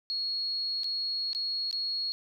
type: tone with dropouts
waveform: sine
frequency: 4318 Hz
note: C#8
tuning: 46 cents flat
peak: -29 dBFS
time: 0.1-2.12 s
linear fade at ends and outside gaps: 0 ms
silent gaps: 0.834-0.843 / 1.331-1.349 / 1.711-1.728 s
effects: 11-bit